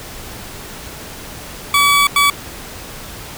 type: tone bursts at uneven times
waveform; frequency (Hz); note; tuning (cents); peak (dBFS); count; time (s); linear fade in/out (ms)
20% pulse; 1142; D6; -49; -5; 2; 1.74-2.07 / 2.16-2.3; 2
effects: pink hiss -32 dBFS RMS until 3.37 s